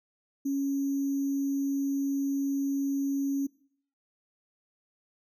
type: tone with sample-and-hold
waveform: sine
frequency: 277.2 Hz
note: C#4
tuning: in tune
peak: -26 dBFS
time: 0.45-3.47 s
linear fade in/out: 10 ms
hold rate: 6300 Hz
effects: noise-tail reverb RT60 0.6 s tail -22 dB re dry